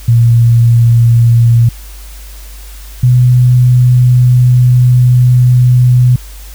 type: tone pair in turn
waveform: sine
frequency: 117.2 / 124.37 Hz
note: A#2 / B2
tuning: +10 / +13 cents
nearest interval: minor second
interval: 103 cents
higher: second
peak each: -3 dBFS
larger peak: neither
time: 0.08-1.69 / 3.03-6.16 s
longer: second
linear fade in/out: 5 ms
effects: added 50 Hz sine -27 dBFS peak until 6.54 s + white hiss -36 dBFS RMS until 6.54 s